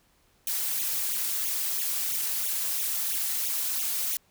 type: noise with flanger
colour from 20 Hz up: blue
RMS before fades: -29 dBFS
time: 0.47-4.17 s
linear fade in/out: 2 ms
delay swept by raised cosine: 0.3 to 5.2 ms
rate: 3 Hz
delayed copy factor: +1
effects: pink hiss -65 dBFS RMS until 4.3 s